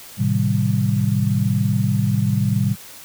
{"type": "chord", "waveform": "sine", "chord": "A half-diminished seventh", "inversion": "none", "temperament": "equal with one note detuned", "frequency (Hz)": [110, 130.81, 157.1, 196], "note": ["A2", "C3", "Eb3", "G3"], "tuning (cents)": [0, 0, 17, 0], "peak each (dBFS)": [-20, -21, -25, -21], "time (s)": [0.17, 2.76], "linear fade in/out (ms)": 50, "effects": ["white hiss -40 dBFS RMS until 3.04 s"]}